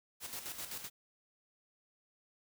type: noise with tremolo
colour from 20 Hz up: white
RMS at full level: -42 dBFS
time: 0.2-0.9 s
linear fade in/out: 50 ms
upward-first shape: square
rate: 7.8 Hz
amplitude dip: 55%
effects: none